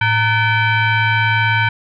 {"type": "tone with frequency modulation", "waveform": "sine", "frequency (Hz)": 698.5, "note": "F5", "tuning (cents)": 0, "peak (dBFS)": -12, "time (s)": [0.01, 1.69], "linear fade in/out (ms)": 5, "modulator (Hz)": 809, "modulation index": 2.4, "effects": []}